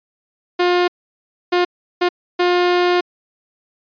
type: tone bursts at uneven times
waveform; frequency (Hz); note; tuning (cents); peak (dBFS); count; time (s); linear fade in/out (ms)
sawtooth; 355.5; F4; +31; -9; 4; 0.59-0.88 / 1.52-1.65 / 2.01-2.09 / 2.39-3.01; 10
effects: resampled to 11025 Hz